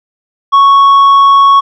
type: tone with tanh clipping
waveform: sine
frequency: 1108.7 Hz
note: C#6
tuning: in tune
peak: -3 dBFS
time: 0.52-1.61 s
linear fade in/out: 20 ms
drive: 4 dB
effects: none

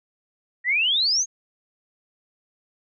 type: exponential sweep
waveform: sine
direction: up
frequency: 1864.7 to 6660 Hz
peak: -18 dBFS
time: 0.64-1.26 s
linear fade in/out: 50 ms
effects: none

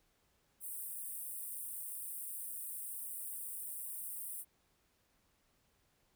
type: high-pass noise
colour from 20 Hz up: pink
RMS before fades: -44 dBFS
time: 0.6-4.45 s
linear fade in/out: 50 ms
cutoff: 8500 Hz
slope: 96 dB/octave
effects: pink hiss -75 dBFS RMS until 6.15 s

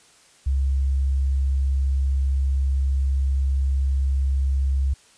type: tone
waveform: sine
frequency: 67.6 Hz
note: C#2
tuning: 43 cents flat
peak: -18 dBFS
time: 0.46-4.94 s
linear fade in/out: 10 ms
effects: white hiss -54 dBFS RMS until 5.17 s + resampled to 22050 Hz

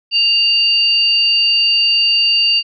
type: tone pair together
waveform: sine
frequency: 2794 / 4623 Hz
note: F7 / D8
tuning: 0 / -28 cents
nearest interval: major sixth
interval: 872 cents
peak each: -13 dBFS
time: 0.11-2.63 s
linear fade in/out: 50 ms
effects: none

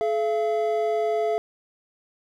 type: tone pair together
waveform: triangle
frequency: 428.8 / 680 Hz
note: A4 / F5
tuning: -45 / -46 cents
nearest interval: minor sixth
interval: 799 cents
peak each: -22 dBFS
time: 0.01-1.38 s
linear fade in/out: 0 ms
effects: none

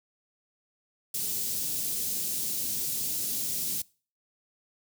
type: band-stop noise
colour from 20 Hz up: white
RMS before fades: -31 dBFS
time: 1.14-3.82 s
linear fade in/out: 5 ms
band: 300 to 5100 Hz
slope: 12 dB/octave
effects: noise-tail reverb RT60 0.4 s tail -24 dB re dry + high-pass 100 Hz 12 dB/octave

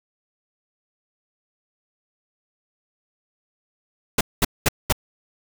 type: noise bursts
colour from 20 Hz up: pink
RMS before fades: -17 dBFS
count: 4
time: 4.18-4.926 s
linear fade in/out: 5 ms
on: 29 ms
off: 210 ms
effects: none

